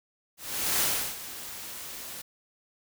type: noise with ADSR envelope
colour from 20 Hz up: white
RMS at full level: -25 dBFS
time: 0.37-2.22 s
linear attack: 440 ms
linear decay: 340 ms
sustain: -15 dB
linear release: 9 ms
effects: none